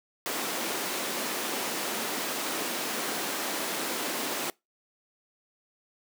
pink high-pass noise, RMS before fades -32 dBFS, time 0.26-4.5 s, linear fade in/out 0 ms, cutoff 240 Hz, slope 24 dB/octave, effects noise-tail reverb RT60 0.2 s tail -24 dB re dry

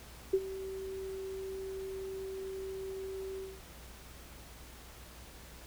sine tone with ADSR envelope, 383.7 Hz, G4, 37 cents flat, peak -22 dBFS, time 0.33-3.61 s, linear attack 9 ms, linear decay 53 ms, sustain -16 dB, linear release 230 ms, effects added 60 Hz sine -53 dBFS peak until 5.66 s + pink hiss -53 dBFS RMS until 5.66 s

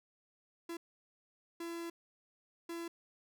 45% pulse tone bursts at uneven times, 337.3 Hz, E4, 40 cents sharp, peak -40 dBFS, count 3, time 0.69-0.77 / 1.6-1.9 / 2.69-2.88 s, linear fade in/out 5 ms, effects none

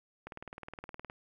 click train, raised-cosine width 0.5 ms, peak -28 dBFS, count 17, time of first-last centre 0.27-1.099 s, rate 19.3 Hz, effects 11-bit

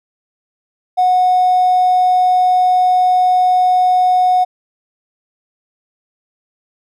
triangle tone with hard clipping, 732 Hz, F#5, 19 cents flat, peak -9 dBFS, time 0.97-4.45 s, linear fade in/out 20 ms, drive 3 dB, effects none

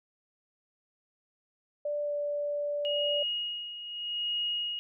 sine tone with pitch glide, 587.3 to 582.9 Hz, D5 to D5, 0 to -13 cents, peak -29 dBFS, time 1.85-3.23 s, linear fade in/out 5 ms, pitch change -13 cents, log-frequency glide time 2.02-2.13 s
sine tone with tremolo, 2878 Hz, F#7, 49 cents flat, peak -28 dBFS, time 2.85-4.79 s, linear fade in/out 0 ms, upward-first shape sine, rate 0.8 Hz, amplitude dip 70%
effects none

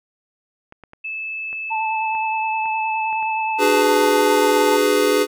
clicks, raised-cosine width 0.5 ms, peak -26 dBFS, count 8, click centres 0.724 / 0.837 / 0.934 / 1.529 / 2.151 / 2.657 / 3.128 / 3.227 s
sine tone, 2617 Hz, E7, 13 cents flat, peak -25 dBFS, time 1.04-3.82 s, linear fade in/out 10 ms
sine tone with vibrato, 880 Hz, A5, in tune, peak -20 dBFS, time 1.7-4.78 s, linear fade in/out 20 ms, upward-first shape sine, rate 9.6 Hz, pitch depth 23 cents each way
square chord, G# half-diminished seventh, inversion second, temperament just, 299 / 373.8 / 415.3 / 498.4 Hz, D4 / F#4 / G#4 / B4, +31 / +18 / 0 / +16 cents, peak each -23 / -24 / -18 / -21 dBFS, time 3.58-5.27 s, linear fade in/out 50 ms
effects none

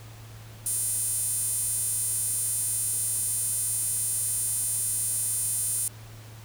sawtooth tone with high-pass filter, 507 Hz, B4, 45 cents sharp, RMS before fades -28 dBFS, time 0.66-5.88 s, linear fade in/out 2 ms, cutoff 9400 Hz, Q 5.2, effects added 110 Hz sine -43 dBFS peak until 6.44 s + pink hiss -50 dBFS RMS until 6.44 s

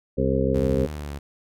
harmonic tone, 66.4 Hz, C2, 26 cents sharp, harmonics 1 / 2 / 3 / 4 / 6 / 7 / 8, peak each -27 / -27 / -27 / -27 / -27 / -27 / -27 dBFS, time 0.17-0.87 s, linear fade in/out 20 ms
sawtooth exponential sweep, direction down, 82.41 to 70.7 Hz, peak -27 dBFS, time 0.54-1.19 s, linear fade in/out 10 ms
effects none

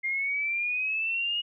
sine exponential sweep, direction up, 2109 to 2889 Hz, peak -26 dBFS, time 0.03-1.42 s, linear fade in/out 20 ms, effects none

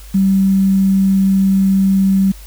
sine tone with quantisation, 193.3 Hz, G3, 24 cents flat, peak -9 dBFS, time 0.14-2.32 s, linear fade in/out 10 ms, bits 6, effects added 50 Hz sine -33 dBFS peak until 2.46 s + white hiss -42 dBFS RMS until 2.46 s

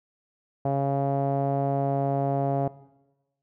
sawtooth tone with low-pass filter, 138.5 Hz, C#3, 1 cent flat, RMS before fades -25 dBFS, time 0.65-2.68 s, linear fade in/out 5 ms, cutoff 690 Hz, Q 4.7, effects noise-tail reverb RT60 1.0 s tail -18 dB re dry

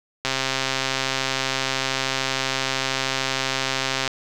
click train, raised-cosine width 0.2 ms, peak -5 dBFS, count 510, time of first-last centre 0.25-4.077 s, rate 133 Hz, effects none

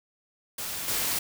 white noise with level steps, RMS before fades -34 / -28 dBFS, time 0.58-1.19 s, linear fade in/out 5 ms, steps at 0.88 s, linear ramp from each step 2 ms, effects none

